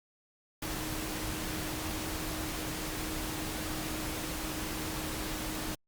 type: tone in noise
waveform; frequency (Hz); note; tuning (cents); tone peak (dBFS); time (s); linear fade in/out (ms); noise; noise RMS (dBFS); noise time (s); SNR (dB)
sine; 312.5; D#4; +8; -41; 0.62-5.75; 5; pink; -37; 0.62-5.75; -7
effects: Opus 48 kbps